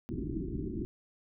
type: low-pass noise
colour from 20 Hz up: white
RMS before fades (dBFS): -36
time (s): 0.09-0.85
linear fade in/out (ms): 0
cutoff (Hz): 380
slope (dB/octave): 96
effects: none